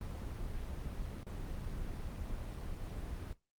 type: noise with dropouts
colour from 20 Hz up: brown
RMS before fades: -41 dBFS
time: 0.01-3.33 s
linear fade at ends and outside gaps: 1 ms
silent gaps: 1.232-1.267 s
effects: noise-tail reverb RT60 0.2 s tail -18 dB re dry + Opus 24 kbps